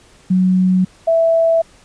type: tone pair in turn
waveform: sine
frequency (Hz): 185 / 659.3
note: F#3 / E5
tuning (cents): 0 / 0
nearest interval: octave + minor seventh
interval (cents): 2200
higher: second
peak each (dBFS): -10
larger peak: neither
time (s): 0.3-0.85 / 1.07-1.62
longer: neither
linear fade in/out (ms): 10
effects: pink hiss -48 dBFS RMS until 1.84 s + resampled to 22050 Hz